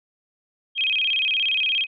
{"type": "tone with vibrato", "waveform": "sine", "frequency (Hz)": 2849, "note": "F7", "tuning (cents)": 34, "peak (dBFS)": -19, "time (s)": [0.75, 1.87], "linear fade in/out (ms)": 50, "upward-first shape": "square", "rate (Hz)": 17, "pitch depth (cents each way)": 210, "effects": []}